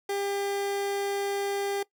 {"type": "tone", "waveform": "30% pulse", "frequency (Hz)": 400, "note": "G4", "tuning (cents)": 35, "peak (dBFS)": -25, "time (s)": [0.09, 1.83], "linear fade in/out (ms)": 5, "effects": ["noise-tail reverb RT60 0.1 s tail -20 dB re dry"]}